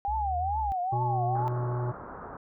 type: tone with vibrato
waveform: sine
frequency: 790 Hz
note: G5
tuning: 13 cents sharp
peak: -27 dBFS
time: 0.05-1.48 s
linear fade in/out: 0 ms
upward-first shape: triangle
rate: 2.3 Hz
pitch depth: 210 cents each way
type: exponential two-way sweep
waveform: sine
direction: up then down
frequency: 62.8 to 82.8 to 62.8 Hz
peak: -32 dBFS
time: 0.08-0.72 s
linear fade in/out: 0 ms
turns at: 0.46 s
type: harmonic tone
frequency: 122.4 Hz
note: B2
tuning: 15 cents flat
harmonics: 1 / 3 / 5 / 7 / 9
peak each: -28 / -37 / -42 / -41 / -44 dBFS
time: 0.92-1.92 s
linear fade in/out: 10 ms
type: low-pass noise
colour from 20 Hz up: white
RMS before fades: -42 dBFS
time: 1.35-2.37 s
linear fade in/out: 5 ms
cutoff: 1400 Hz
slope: 48 dB/octave
effects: none